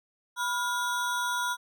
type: ring-modulated tone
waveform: square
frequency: 1201 Hz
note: D6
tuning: 38 cents sharp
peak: -25 dBFS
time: 0.36-1.57 s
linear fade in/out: 50 ms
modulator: 218 Hz
effects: none